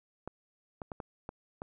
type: clicks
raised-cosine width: 1 ms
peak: -25 dBFS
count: 6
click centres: 0.276 / 0.818 / 0.918 / 1.002 / 1.291 / 1.619 s
effects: none